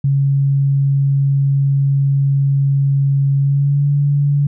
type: tone with pitch glide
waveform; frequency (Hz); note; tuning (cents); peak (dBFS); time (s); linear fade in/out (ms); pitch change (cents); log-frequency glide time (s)
sine; 138.59 to 142.98; C#3 to D3; 0 to -46; -11; 0.04-4.47; 5; +54; 3.38-3.87
effects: none